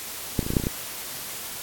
clicks, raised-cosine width 3 ms, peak -8 / -20 / -17 / -13 / -15 / -6 / -16 / -15 / -11 dBFS, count 9, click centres 0.392 / 0.429 / 0.465 / 0.504 / 0.536 / 0.568 / 0.599 / 0.638 / 0.669 s, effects white hiss -35 dBFS RMS until 1.62 s + AAC 64 kbps

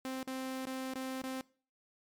sawtooth tone with dropouts, 261.6 Hz, C4, in tune, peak -33 dBFS, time 0.05-1.41 s, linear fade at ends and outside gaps 1 ms, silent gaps 0.23-0.274 / 0.654-0.67 / 0.938-0.955 / 1.218-1.237 s, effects noise-tail reverb RT60 0.4 s tail -21 dB re dry + MP3 96 kbps

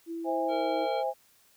sine tone with pitch glide, 332.6 to 322.6 Hz, E4 to E4, +16 to -37 cents, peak -33 dBFS, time 0.06-0.88 s, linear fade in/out 50 ms, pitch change -53 cents, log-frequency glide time 0.18-0.75 s
sine chord, C augmented, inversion none, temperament just, 523.3 / 654.1 / 817.6 Hz, C5 / E5 / G#5, 0 / -14 / -27 cents, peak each -31 / -33 / -31 dBFS, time 0.24-1.14 s, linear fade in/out 50 ms
harmonic tone, 460.9 Hz, A#4, 20 cents flat, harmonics 1 / 3 / 5 / 7 / 9, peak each -36 / -45 / -44 / -45 / -48 dBFS, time 0.48-1.04 s, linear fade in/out 50 ms
effects white hiss -63 dBFS RMS until 1.56 s

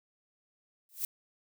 violet noise with exponential growth, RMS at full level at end -29 dBFS, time 0.89-1.05 s, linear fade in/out 2 ms, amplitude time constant 34 ms, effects none

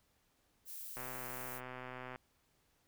violet noise, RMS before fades -47 dBFS, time 0.65-1.61 s, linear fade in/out 50 ms
click train, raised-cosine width 0.5 ms, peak -31 dBFS, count 152, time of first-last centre 0.97-2.159 s, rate 127 Hz
effects pink hiss -75 dBFS RMS until 2.87 s

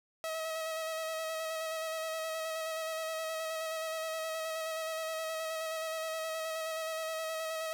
sawtooth tone with vibrato, 641 Hz, E5, 49 cents flat, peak -31 dBFS, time 0.24-7.73 s, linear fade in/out 0 ms, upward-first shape square, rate 9.5 Hz, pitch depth 17 cents each way, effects none

